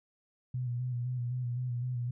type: tone with vibrato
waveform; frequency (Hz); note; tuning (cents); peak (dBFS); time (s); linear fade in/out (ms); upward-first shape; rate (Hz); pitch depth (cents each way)
sine; 123.47; B2; 0; -31; 0.54-2.11; 5; square; 3.9; 36
effects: none